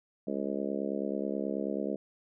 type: harmonic tone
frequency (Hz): 69.3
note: C#2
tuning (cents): 0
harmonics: 3 / 4 / 5 / 6 / 7 / 8 / 9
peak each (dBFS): -36 / -37 / -38 / -39 / -39 / -40 / -41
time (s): 0.27-1.96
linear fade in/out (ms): 5
effects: none